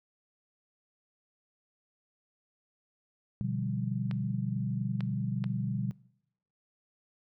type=chord; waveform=sine; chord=G dominant seventh; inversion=first; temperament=equal; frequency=123.47 / 146.83 / 174.61 / 196 Hz; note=B2 / D3 / F3 / G3; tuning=0 / 0 / 0 / 0 cents; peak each=-33 / -37 / -38 / -35 dBFS; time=3.41-5.91 s; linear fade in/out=0 ms
type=clicks; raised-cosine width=0.3 ms; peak=-25 dBFS; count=3; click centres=4.112 / 5.007 / 5.441 s
effects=noise-tail reverb RT60 0.8 s tail -23 dB re dry